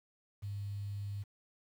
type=tone with quantisation; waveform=sine; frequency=101.1 Hz; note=G#2; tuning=46 cents flat; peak=-37 dBFS; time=0.42-1.24 s; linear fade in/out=20 ms; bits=10; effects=none